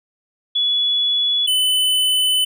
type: tone pair in turn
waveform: sine / square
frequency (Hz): 3405 / 3014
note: G#7 / F#7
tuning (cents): +42 / +31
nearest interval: major second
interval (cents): 211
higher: first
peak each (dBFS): -15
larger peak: neither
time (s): 0.55-1.47 / 1.47-2.45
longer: second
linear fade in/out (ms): 10
effects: none